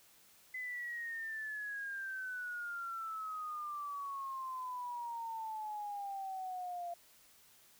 sine exponential sweep, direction down, 2031 to 688 Hz, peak -39 dBFS, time 0.54-6.94 s, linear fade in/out 5 ms, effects white hiss -64 dBFS RMS until 7.79 s

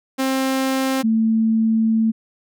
sawtooth / sine tone pair in turn, 265.1 / 222.9 Hz, C4 / A3, +23 / +23 cents, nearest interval minor third, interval 300 cents, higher first, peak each -14 dBFS, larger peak neither, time 0.18-1.03 / 1.03-2.12 s, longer second, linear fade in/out 20 ms, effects none

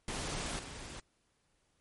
pink noise with level steps, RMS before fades -38 / -46 dBFS, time 0.08-1 s, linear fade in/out 2 ms, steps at 0.59 s, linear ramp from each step 2 ms, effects pink hiss -75 dBFS RMS until 1.8 s + MP3 48 kbps

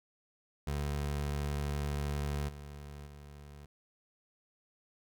25% pulse tone with level steps, 72.3 Hz, D2, 27 cents flat, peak -29 / -41 / -45 dBFS, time 0.67-3.66 s, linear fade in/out 5 ms, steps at 2.48 / 3.06 s, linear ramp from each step 10 ms, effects none

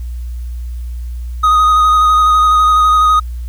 triangle tone with vibrato, 1248 Hz, D#6, 5 cents sharp, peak -5 dBFS, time 1.43-3.2 s, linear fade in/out 10 ms, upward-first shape square, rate 12 Hz, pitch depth 15 cents each way, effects added 60 Hz sine -20 dBFS peak until 3.48 s + white hiss -49 dBFS RMS until 3.48 s

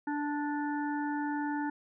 harmonic tone, 293.1 Hz, D4, 3 cents flat, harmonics 1 / 3 / 5 / 6, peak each -32 / -36 / -42 / -44 dBFS, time 0.07-1.7 s, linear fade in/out 5 ms, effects none

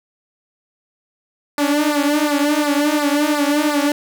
sawtooth tone with flanger, 293.7 Hz, D4, in tune, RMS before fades -17 dBFS, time 1.58-3.92 s, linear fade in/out 2 ms, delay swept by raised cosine 0.31 to 6.01 ms, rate 2.8 Hz, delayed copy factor -0.95, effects none

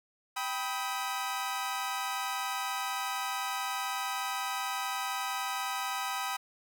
sawtooth chord, G augmented, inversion none, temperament equal with one note detuned, 784 / 987.8 / 1268.5 Hz, G5 / B5 / D#6, 0 / 0 / +33 cents, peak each -33 dBFS, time 0.36-6.37 s, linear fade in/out 10 ms, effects none

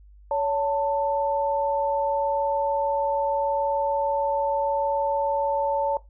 sine tone pair together, 563 / 889.6 Hz, C#5 / A5, +27 / +19 cents, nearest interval minor sixth, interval 792 cents, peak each -24 / -24 dBFS, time 0.31-5.97 s, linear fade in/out 2 ms, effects noise-tail reverb RT60 0.2 s tail -18 dB re dry + added 50 Hz sine -47 dBFS peak until 6.09 s

